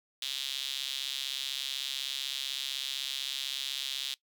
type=tone with high-pass filter; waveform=sawtooth; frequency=135.9 Hz; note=C#3; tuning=34 cents flat; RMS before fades=-36 dBFS; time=0.22-4.14 s; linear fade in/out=2 ms; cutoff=3500 Hz; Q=4.4; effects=noise-tail reverb RT60 0.1 s tail -20 dB re dry